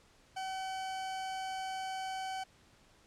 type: tone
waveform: 40% pulse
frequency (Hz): 760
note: F#5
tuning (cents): +46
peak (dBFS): -36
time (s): 0.36-2.44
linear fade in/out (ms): 10
effects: pink hiss -64 dBFS RMS until 3.06 s + low-pass 8000 Hz 12 dB/octave